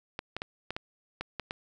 clicks, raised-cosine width 0.3 ms, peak -18 dBFS, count 8, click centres 0.191 / 0.366 / 0.419 / 0.706 / 0.765 / 1.21 / 1.397 / 1.509 s, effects none

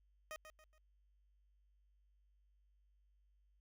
15% pulse tone with echo, 622.3 Hz, D#5, in tune, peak -39 dBFS, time 0.31-0.36 s, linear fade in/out 0 ms, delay 140 ms, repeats 3, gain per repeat -9 dB, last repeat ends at 0.78 s, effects added 50 Hz sine -70 dBFS peak until 3.6 s

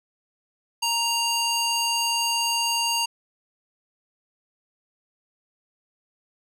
square tone with band-pass filter, 932.3 Hz, A#5, in tune, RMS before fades -24 dBFS, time 0.82-3.06 s, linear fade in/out 10 ms, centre 5200 Hz, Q 0.78, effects none

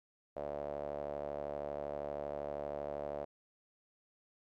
sawtooth tone with band-pass filter, 72.7 Hz, D2, 17 cents flat, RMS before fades -41 dBFS, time 0.36-3.25 s, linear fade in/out 10 ms, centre 600 Hz, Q 5.3, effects none

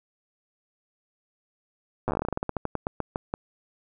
slowing click train, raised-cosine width 1 ms, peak -13 dBFS, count 23, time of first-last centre 2.08-3.339 s, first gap 8 ms, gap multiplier 1.16, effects none

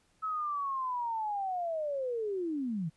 sine linear sweep, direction down, 1300 to 148.5 Hz, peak -31 dBFS, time 0.22-2.9 s, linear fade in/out 20 ms, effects pink hiss -70 dBFS RMS until 2.96 s + resampled to 24000 Hz

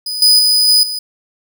40% pulse tone with level steps, 4978 Hz, D#8, in tune, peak -18 / -5 / -8 / -6 / -18 dBFS, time 0.06-0.99 s, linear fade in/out 5 ms, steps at 0.22 / 0.39 / 0.68 / 0.83 s, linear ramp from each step 2 ms, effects none

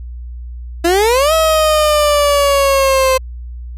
30% pulse exponential two-way sweep, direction up then down, 329.6 to 645 to 519 Hz, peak -7 dBFS, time 0.84-3.18 s, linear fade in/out 10 ms, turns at 1.33 s, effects added 60 Hz sine -25 dBFS peak until 3.77 s + resampled to 32000 Hz

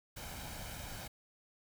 pink noise with comb filter, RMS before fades -45 dBFS, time 0.16-1.08 s, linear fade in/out 10 ms, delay 1.3 ms, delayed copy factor +0.55, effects none

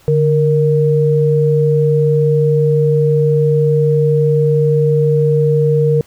sine tone pair together, 146.75 / 465.9 Hz, D3 / A#4, -1 / -1 cents, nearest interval octave + minor sixth, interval 2000 cents, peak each -12 dBFS, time 0.08-6.01 s, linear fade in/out 0 ms, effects pink hiss -48 dBFS RMS until 6.06 s

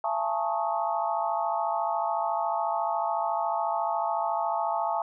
sine tone cluster, 675 / 844 / 898 / 1103 / 1256 Hz, E5 / G#5 / A5 / C#6 / D#6, +41 / +28 / +35 / -9 / +16 cents, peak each -30 / -30 / -31 / -34 / -37 dBFS, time 0.04-5.02 s, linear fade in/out 2 ms, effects none

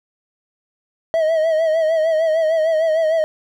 triangle tone with vibrato, 640 Hz, D#5, 49 cents sharp, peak -12 dBFS, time 1.14-3.24 s, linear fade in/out 0 ms, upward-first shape sine, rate 6.6 Hz, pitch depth 58 cents each way, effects none

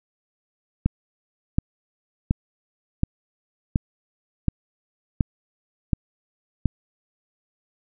click train, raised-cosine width 5 ms, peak -6 dBFS, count 9, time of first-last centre 0.86-6.657 s, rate 1.38 Hz, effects none

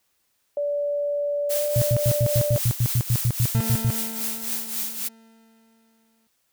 sine tone with pitch glide, 579 to 589.1 Hz, D5 to D5, -25 to +5 cents, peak -22 dBFS, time 0.57-2.58 s, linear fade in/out 2 ms, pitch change +30 cents, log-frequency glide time 1.47-1.6 s
blue noise with tremolo, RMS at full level -26 dBFS, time 1.49-5.09 s, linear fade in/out 20 ms, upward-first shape triangle, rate 3.7 Hz, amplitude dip 70%
sine tone bursts, 119.7 Hz, A#2, 46 cents sharp, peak -17 dBFS, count 15, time 1.76-3.903 s, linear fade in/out 0 ms, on 57 ms, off 92 ms
40% pulse tone with exponential decay, 224.8 Hz, A3, 37 cents sharp, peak -25 dBFS, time 3.55-6.27 s, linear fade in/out 0 ms, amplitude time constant 590 ms
effects white hiss -70 dBFS RMS until 6.52 s

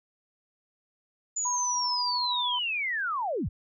sine linear sweep, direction down, 7040 to 39.64 Hz, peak -27 dBFS, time 1.36-3.49 s, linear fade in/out 10 ms
sine tone with tremolo, 984 Hz, B5, 7 cents flat, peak -28 dBFS, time 1.45-2.59 s, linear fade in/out 5 ms, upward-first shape triangle, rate 13 Hz, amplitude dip 30%
effects none

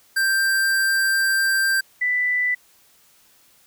square / sine tone pair in turn, 1576 / 1985.6 Hz, G6 / B6, +9 / +9 cents, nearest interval major third, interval 400 cents, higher second, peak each -18 dBFS, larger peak neither, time 0.16-1.81 / 2.01-2.55 s, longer first, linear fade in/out 10 ms, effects white hiss -56 dBFS RMS until 3.66 s

